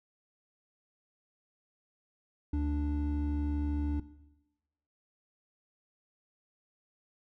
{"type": "tone pair together", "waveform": "triangle", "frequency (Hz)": [73.5, 293.3], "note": ["D2", "D4"], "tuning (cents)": [2, -2], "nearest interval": "2 octaves", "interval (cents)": 2396, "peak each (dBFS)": [-28, -31], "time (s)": [2.53, 4], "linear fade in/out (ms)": 5, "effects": ["noise-tail reverb RT60 1.0 s tail -17 dB re dry"]}